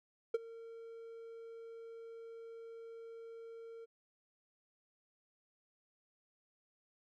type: tone with ADSR envelope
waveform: triangle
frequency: 457.5 Hz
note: A#4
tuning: 32 cents flat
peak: -25 dBFS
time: 0.34-3.86 s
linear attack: 6 ms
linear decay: 25 ms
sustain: -21 dB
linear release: 23 ms
effects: none